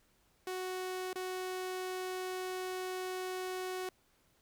sawtooth tone with dropouts, 370 Hz, F#4, in tune, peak -33 dBFS, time 0.47-3.89 s, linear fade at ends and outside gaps 2 ms, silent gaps 1.131-1.157 s, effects pink hiss -71 dBFS RMS until 4.41 s

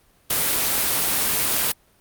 white noise, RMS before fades -21 dBFS, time 0.3-1.72 s, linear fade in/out 5 ms, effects pink hiss -59 dBFS RMS until 2 s + Opus 32 kbps

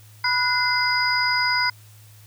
sine tone cluster, 987 / 1471 / 2062 / 4931 Hz, B5 / F#6 / C7 / D#8, -1 / -11 / -26 / -16 cents, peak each -24 dBFS, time 0.24-1.7 s, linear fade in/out 5 ms, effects added 106 Hz sine -46 dBFS peak until 2.26 s + white hiss -53 dBFS RMS until 2.26 s

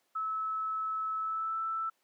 sine tone with pitch glide, 1300 to 1323.5 Hz, E6 to E6, -24 to +7 cents, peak -31 dBFS, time 0.15-1.9 s, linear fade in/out 10 ms, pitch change +31 cents, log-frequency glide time 1.17-1.6 s, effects pink hiss -74 dBFS RMS until 2.03 s + high-pass 400 Hz 12 dB/octave

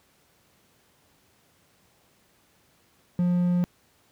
triangle tone, 177.1 Hz, F3, 24 cents sharp, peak -18 dBFS, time 3.19-3.64 s, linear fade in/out 0 ms, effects pink hiss -63 dBFS RMS until 4.11 s + high-pass 80 Hz 12 dB/octave

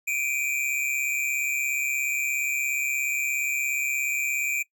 square tone pair together, 2332 / 2469 Hz, D7 / D#7, -13 / -14 cents, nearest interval minor second, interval 99 cents, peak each -28 dBFS, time 0.07-4.63 s, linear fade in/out 10 ms, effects noise-tail reverb RT60 0.1 s tail -23 dB re dry

